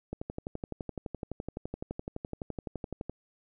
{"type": "click train", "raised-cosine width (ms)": 2, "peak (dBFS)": -22, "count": 36, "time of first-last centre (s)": [0.13, 3.096], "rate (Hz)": 11.8, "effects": []}